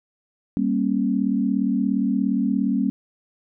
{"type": "chord", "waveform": "sine", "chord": "G diminished", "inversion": "none", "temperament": "equal with one note detuned", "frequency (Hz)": [196, 233.1, 273.2], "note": ["G3", "Bb3", "Db4"], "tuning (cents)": [0, 0, -25], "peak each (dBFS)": -23, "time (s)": [0.57, 2.9], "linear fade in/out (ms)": 0, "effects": []}